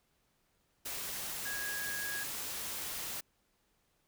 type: tone in noise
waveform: sine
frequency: 1653 Hz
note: G#6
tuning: 9 cents flat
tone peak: -38 dBFS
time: 1.45-2.24 s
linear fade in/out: 10 ms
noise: white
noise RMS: -40 dBFS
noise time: 0.85-3.21 s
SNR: -1 dB
effects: pink hiss -75 dBFS RMS until 4.07 s